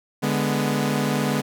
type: chord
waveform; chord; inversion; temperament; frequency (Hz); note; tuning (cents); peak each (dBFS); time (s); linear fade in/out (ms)
sawtooth; G# diminished; second; equal; 146.83 / 207.7 / 246.9; D3 / G#3 / B3; 0 / 0 / 0; -21; 0.22-1.42; 20
effects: none